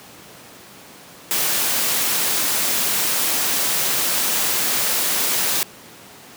white noise, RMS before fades -20 dBFS, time 1.31-5.63 s, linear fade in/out 0 ms, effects pink hiss -42 dBFS RMS until 6.36 s + high-pass 150 Hz 12 dB/octave

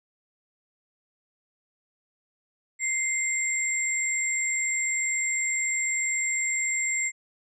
sine tone pair together, 2093 / 7459 Hz, C7 / A#8, 0 / 0 cents, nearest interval octave + minor seventh, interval 2200 cents, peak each -27 dBFS, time 2.79-7.12 s, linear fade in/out 50 ms, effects none

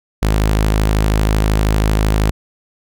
sawtooth tone, 52.8 Hz, G#1, 29 cents sharp, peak -8 dBFS, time 0.22-2.31 s, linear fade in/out 10 ms, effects none

